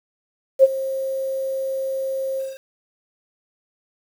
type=tone with ADSR envelope; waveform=sine; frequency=534 Hz; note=C5; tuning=35 cents sharp; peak=-5 dBFS; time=0.59-2.59 s; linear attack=44 ms; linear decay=33 ms; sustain=-17 dB; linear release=200 ms; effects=7-bit